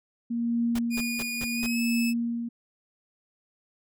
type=tone with tremolo; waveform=sine; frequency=234.6 Hz; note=A#3; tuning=11 cents sharp; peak=-22 dBFS; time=0.3-2.49 s; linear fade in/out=10 ms; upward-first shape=triangle; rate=0.74 Hz; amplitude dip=85%
type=noise bursts; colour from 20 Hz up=pink; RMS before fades=-36 dBFS; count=5; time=0.75-1.665 s; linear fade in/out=5 ms; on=39 ms; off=180 ms
type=tone with pitch glide; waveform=sawtooth; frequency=2447 to 2608 Hz; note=D#7 to E7; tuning=-29 to -19 cents; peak=-27 dBFS; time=0.9-2.14 s; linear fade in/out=50 ms; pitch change=+110 cents; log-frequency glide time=1.54-1.8 s
effects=none